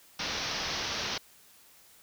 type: low-pass noise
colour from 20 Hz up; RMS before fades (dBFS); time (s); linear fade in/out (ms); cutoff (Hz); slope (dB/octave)
white; -34; 0.19-1.18; 5; 6000; 96
effects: white hiss -58 dBFS RMS until 2.02 s